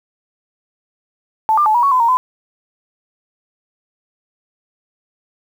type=tone with pitch steps; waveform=sine; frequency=877 / 1193 / 863 / 961 / 1113 / 1015 / 929 / 1016 Hz; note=A5 / D6 / A5 / B5 / C#6 / B5 / A#5 / B5; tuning=-6 / +27 / -34 / -48 / +7 / +47 / -6 / +49 cents; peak=-10 dBFS; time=1.49-2.17 s; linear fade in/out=0 ms; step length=85 ms; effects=7-bit